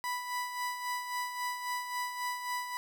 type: tone with tremolo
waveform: 30% pulse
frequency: 987.8 Hz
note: B5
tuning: in tune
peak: -29 dBFS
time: 0.04-2.77 s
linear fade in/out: 0 ms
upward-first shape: sine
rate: 3.7 Hz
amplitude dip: 55%
effects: none